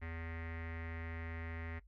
square tone with low-pass filter, 82.41 Hz, E2, in tune, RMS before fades -44 dBFS, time 0.01-1.8 s, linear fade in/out 20 ms, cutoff 2000 Hz, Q 6.2, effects noise-tail reverb RT60 0.1 s tail -19 dB re dry + added 50 Hz sine -59 dBFS peak until 1.87 s

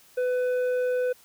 triangle tone with tanh clipping, 500 Hz, B4, 21 cents sharp, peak -24 dBFS, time 0.17-1.13 s, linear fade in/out 10 ms, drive 11 dB, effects white hiss -56 dBFS RMS until 1.24 s

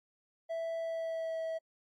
triangle tone with pitch glide, 659.3 to 649.1 Hz, E5 to E5, 0 to -27 cents, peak -32 dBFS, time 0.49-1.59 s, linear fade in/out 20 ms, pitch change -27 cents, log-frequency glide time 0.78-1.4 s, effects AAC 64 kbps

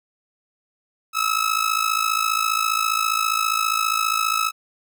sawtooth tone with amplitude modulation, 1295 Hz, E6, 31 cents flat, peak -12 dBFS, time 1.13-4.52 s, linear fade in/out 50 ms, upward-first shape sine, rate 54.9 Hz, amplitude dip 80%, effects none

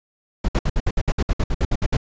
brown noise bursts, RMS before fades -18 dBFS, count 15, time 0.44-1.969 s, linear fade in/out 5 ms, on 45 ms, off 61 ms, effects resampled to 16000 Hz

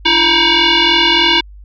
sine tone with frequency modulation, 296.4 Hz, D4, 16 cents sharp, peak -8 dBFS, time 0.05-1.41 s, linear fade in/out 10 ms, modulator 636 Hz, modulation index 5.9, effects added 50 Hz sine -33 dBFS peak until 1.64 s

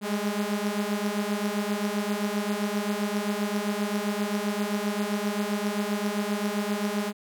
sawtooth beating tone pair, 202.8 / 210.4 Hz, G#3 / G#3, -41 / +23 cents, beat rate 7.6 Hz, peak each -25 / -25 dBFS, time 0.01-7.13 s, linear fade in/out 50 ms, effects none

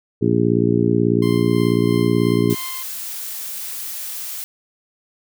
harmonic tone, 58.27 Hz, A#1, in tune, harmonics 2 / 3 / 4 / 5 / 6 / 7, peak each -21 / -21 / -21 / -21 / -21 / -21 dBFS, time 0.21-2.55 s, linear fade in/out 20 ms
15% pulse tone with tremolo, 1046.5 Hz, C6, in tune, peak -23 dBFS, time 1.22-2.83 s, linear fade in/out 5 ms, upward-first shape sine, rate 3 Hz, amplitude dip 40%
blue noise, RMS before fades -29 dBFS, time 2.5-4.44 s, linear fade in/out 0 ms
effects none

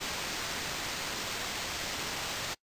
violet noise with sample-and-hold, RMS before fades -36 dBFS, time 0-2.55 s, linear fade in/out 20 ms, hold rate 11025 Hz, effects noise-tail reverb RT60 0.1 s tail -23 dB re dry + resampled to 32000 Hz

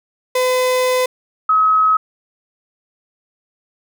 35% pulse / sine tone pair in turn, 507 / 1277.6 Hz, B4 / D#6, +45 / +45 cents, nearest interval octave + major third, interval 1600 cents, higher second, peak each -12 / -10 dBFS, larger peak second, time 0.35-1.06 / 1.49-1.97 s, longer first, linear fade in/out 5 ms, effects none

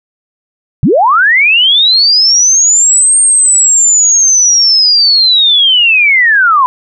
sine linear two-way sweep, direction up then down, 103.6 to 8690 to 984 Hz, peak -4 dBFS, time 0.83-6.66 s, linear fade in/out 0 ms, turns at 3.19 s, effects none

